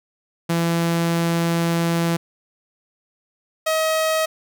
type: tone pair in turn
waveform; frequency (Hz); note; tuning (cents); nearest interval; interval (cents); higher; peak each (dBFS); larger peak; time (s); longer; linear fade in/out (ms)
sawtooth; 168.2 / 635; E3 / D#5; +35 / +35; octave + major seventh; 2300; second; -14; neither; 0.49-2.17 / 3.66-4.26; first; 10
effects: none